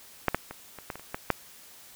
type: clicks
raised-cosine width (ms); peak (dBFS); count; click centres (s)
0.5; -7 / -9 / -22 / -26 / -18 / -24 / -30 / -16 / -7; 9; 0.283 / 0.346 / 0.51 / 0.787 / 0.902 / 0.956 / 0.996 / 1.145 / 1.303
effects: white hiss -51 dBFS RMS until 1.95 s